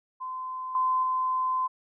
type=tone with level steps; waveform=sine; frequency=1029 Hz; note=C6; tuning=29 cents flat; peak=-32 / -22 / -24 dBFS; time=0.2-1.68 s; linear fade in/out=20 ms; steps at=0.75 / 1.03 s; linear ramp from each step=2 ms; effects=none